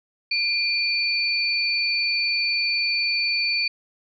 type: tone pair together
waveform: sine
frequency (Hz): 2400 / 4512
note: D7 / C#8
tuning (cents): +37 / +30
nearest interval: major seventh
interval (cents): 1093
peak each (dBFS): -23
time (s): 0.31-3.68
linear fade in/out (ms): 5
effects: none